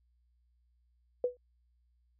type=tone with exponential decay; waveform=sine; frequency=493.9 Hz; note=B4; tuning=in tune; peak=-23 dBFS; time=1.24-1.37 s; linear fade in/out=2 ms; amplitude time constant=28 ms; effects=added 60 Hz sine -68 dBFS peak until 2.19 s